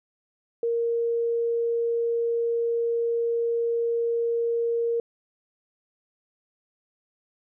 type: tone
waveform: sine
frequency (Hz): 466.2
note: A#4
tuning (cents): 0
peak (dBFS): -22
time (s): 0.63-5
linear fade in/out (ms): 2
effects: none